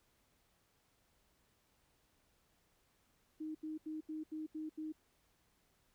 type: tone bursts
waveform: sine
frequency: 311.4 Hz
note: D#4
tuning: 2 cents sharp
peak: -40 dBFS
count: 7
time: 3.4-4.924 s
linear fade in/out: 10 ms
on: 150 ms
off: 79 ms
effects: pink hiss -75 dBFS RMS until 5.94 s